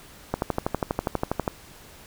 click train, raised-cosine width 1 ms, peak -9 dBFS, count 15, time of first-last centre 0.34-1.478 s, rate 12.3 Hz, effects pink hiss -48 dBFS RMS until 2.06 s

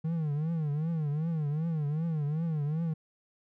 triangle tone with vibrato, 155.56 Hz, D#3, in tune, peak -26 dBFS, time 0.04-2.94 s, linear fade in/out 10 ms, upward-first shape triangle, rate 2.6 Hz, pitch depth 160 cents each way, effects none

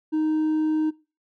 sine tone with hard clipping, 311.1 Hz, D#4, in tune, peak -21 dBFS, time 0.12-0.91 s, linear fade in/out 20 ms, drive 2 dB, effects noise-tail reverb RT60 0.3 s tail -21 dB re dry

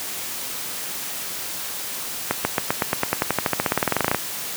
accelerating click train, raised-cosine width 0.5 ms, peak -3 dBFS, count 26, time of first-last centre 2.31-4.147 s, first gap 140 ms, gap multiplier 0.94, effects white hiss -30 dBFS RMS until 4.56 s + high-pass 100 Hz 12 dB/octave

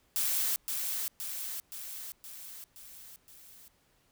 blue noise with echo, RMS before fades -30 dBFS, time 0.16-0.56 s, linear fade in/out 0 ms, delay 520 ms, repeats 6, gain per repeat -4 dB, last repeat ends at 3.68 s, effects pink hiss -69 dBFS RMS until 4.11 s

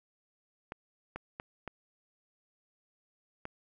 clicks, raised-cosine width 0.5 ms, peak -24 dBFS, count 5, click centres 0.721 / 1.16 / 1.399 / 1.677 / 3.454 s, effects none

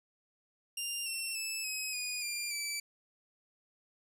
15% pulse tone with pitch steps, 2794 / 2708 / 2625 / 2544 / 2466 / 2391 / 2317 Hz, F7 / E7 / E7 / D#7 / D#7 / D7 / D7, 0 / +46 / -8 / +38 / -16 / +30 / -24 cents, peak -28 dBFS, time 0.77-2.8 s, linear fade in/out 5 ms, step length 290 ms, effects none

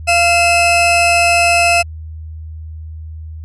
40% pulse tone pair together, 690 / 2602 Hz, F5 / E7, -21 / -23 cents, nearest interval octave + major seventh, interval 2298 cents, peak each -11 dBFS, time 0.07-1.83 s, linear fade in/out 20 ms, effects added 79 Hz sine -26 dBFS peak until 3.44 s + resampled to 24000 Hz

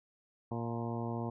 harmonic tone with a mistuned harmonic, 116.8 Hz, A#2, 4 cents sharp, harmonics 1 / 2 / 3 / 4 / 5 / 6 / 7 / 8 / 9, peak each -38 / -39 / -43 / -45 / -48 / -46 / -48 / -47 / -51 dBFS, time 0.51-1.3 s, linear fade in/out 5 ms, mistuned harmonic 7, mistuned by +54 cents, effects none

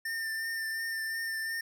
square tone with vibrato, 1800 Hz, A6, 39 cents sharp, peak -33 dBFS, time 0.05-1.61 s, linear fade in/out 5 ms, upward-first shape triangle, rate 2.8 Hz, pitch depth 24 cents each way, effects none

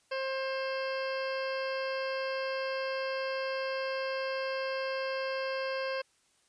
harmonic tone, 531 Hz, C5, 25 cents sharp, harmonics 1 / 2 / 3 / 4 / 5 / 6 / 8 / 9 / 10, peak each -33 / -40 / -40 / -46 / -43 / -49 / -51 / -47 / -54 dBFS, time 0.11-6.02 s, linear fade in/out 10 ms, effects white hiss -69 dBFS RMS until 6.48 s + resampled to 22050 Hz

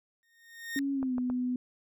40% pulse tone with exponential growth, 1845 Hz, A#6, 18 cents flat, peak -30 dBFS, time 0.23-0.79 s, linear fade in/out 0 ms, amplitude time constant 120 ms
sine tone with pitch glide, 277.2 to 249.8 Hz, C#4 to B3, 0 to +20 cents, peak -28 dBFS, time 0.76-1.56 s, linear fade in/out 2 ms, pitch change -180 cents, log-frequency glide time 0.93-1.15 s
clicks, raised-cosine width 1 ms, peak -26 dBFS, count 3, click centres 1.029 / 1.182 / 1.3 s
effects none

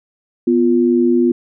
sine tone pair together, 246.9 / 349.2 Hz, B3 / F4, 0 / 0 cents, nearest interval tritone, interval 600 cents, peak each -13 dBFS, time 0.47-1.32 s, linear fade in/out 5 ms, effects none

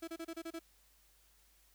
35% pulse tone bursts, 329.6 Hz, E4, in tune, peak -39 dBFS, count 7, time 0.02-0.593 s, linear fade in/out 10 ms, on 57 ms, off 29 ms, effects added 50 Hz sine -70 dBFS peak until 1.74 s + white hiss -69 dBFS RMS until 1.74 s

